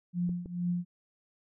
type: tone with tremolo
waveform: sine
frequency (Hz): 176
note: F3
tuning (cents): +14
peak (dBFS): -26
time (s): 0.13-0.85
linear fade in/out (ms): 50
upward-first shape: triangle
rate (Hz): 2.2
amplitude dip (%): 90
type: clicks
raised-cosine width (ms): 3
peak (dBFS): -29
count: 2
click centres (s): 0.293 / 0.459
effects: none